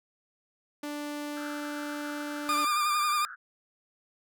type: tone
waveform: sawtooth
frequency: 293.7 Hz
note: D4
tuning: in tune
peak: -30 dBFS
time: 0.83-2.65 s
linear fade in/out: 5 ms
type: band-pass noise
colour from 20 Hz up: pink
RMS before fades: -44 dBFS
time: 1.36-3.36 s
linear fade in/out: 20 ms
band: 1300 to 1600 Hz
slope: 96 dB/octave
type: tone with vibrato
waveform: 40% pulse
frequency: 1200 Hz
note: D6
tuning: 37 cents sharp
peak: -24 dBFS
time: 2.49-3.25 s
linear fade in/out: 0 ms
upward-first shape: sine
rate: 11 Hz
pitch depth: 35 cents each way
effects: none